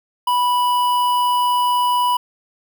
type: tone with notch filter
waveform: square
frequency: 984 Hz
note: B5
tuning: 7 cents flat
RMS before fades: -17 dBFS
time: 0.27-2.17 s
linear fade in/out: 5 ms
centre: 6500 Hz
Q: 0.65
effects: none